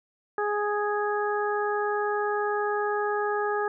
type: harmonic tone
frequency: 415.3 Hz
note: G#4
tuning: in tune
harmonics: 1 / 2 / 3 / 4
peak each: -27 / -30 / -32 / -33 dBFS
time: 0.38-3.68 s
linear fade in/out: 2 ms
effects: none